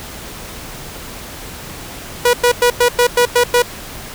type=tone bursts; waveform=sawtooth; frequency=485.7 Hz; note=B4; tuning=29 cents flat; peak=-5 dBFS; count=8; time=2.25-3.622 s; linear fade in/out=5 ms; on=84 ms; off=100 ms; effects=pink hiss -31 dBFS RMS until 4.14 s